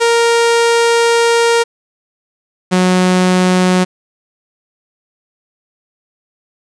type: tone pair in turn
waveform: sawtooth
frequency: 466.2 / 183.1 Hz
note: A#4 / F#3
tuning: 0 / -18 cents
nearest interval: octave + major third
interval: 1618 cents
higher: first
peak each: -5 dBFS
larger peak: neither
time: 0-1.64 / 2.71-3.85 s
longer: first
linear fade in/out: 20 ms
effects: resampled to 22050 Hz + 7-bit